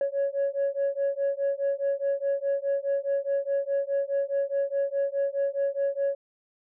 sine beating tone pair, 554.4 / 559.2 Hz, C#5 / C#5, 0 / +15 cents, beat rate 4.8 Hz, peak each -26 dBFS, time 0.01-6.15 s, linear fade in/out 2 ms, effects tanh soft clip ceiling -20 dBFS

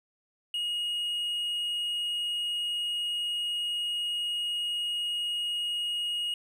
triangle tone, 2878 Hz, F#7, 49 cents flat, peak -27 dBFS, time 0.54-6.34 s, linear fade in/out 2 ms, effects none

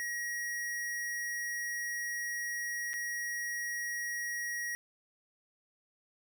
square tone with dropouts, 1900 Hz, A#6, 33 cents sharp, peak -35 dBFS, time 0-4.75 s, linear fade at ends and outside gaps 0 ms, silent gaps 2.933-2.939 s, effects none

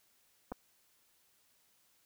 clicks, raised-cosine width 1 ms, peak -27 dBFS, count 2, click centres 0.518 / 0.522 s, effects white hiss -71 dBFS RMS until 2.05 s

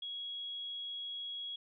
sine tone, 3322 Hz, G#7, in tune, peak -39 dBFS, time 0.02-1.56 s, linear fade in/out 5 ms, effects none

